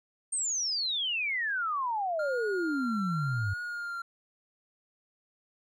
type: exponential sweep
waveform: sine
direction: down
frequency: 8780 to 93.7 Hz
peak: -28 dBFS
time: 0.32-3.54 s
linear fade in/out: 10 ms
type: tone with vibrato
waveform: triangle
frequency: 1396.9 Hz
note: F6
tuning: in tune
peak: -32 dBFS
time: 2.19-4.02 s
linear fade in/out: 5 ms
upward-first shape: triangle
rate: 0.88 Hz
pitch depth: 62 cents each way
effects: none